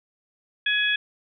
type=harmonic tone; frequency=840 Hz; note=G#5; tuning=19 cents sharp; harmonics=2 / 3 / 4; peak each=-23 / -26 / -25 dBFS; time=0.66-0.96 s; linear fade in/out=5 ms; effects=none